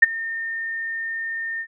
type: tone with ADSR envelope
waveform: sine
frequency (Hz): 1819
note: A#6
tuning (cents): -43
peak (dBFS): -4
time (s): 0.02-1.67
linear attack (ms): 10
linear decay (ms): 20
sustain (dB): -21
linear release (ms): 66
effects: none